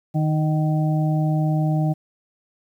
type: harmonic tone with a mistuned harmonic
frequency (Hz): 155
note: D#3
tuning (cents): -6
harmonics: 1 / 2 / 4 / 5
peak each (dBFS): -18 / -27 / -31 / -31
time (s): 0.14-1.94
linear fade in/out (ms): 20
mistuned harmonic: 5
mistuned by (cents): -19
effects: 9-bit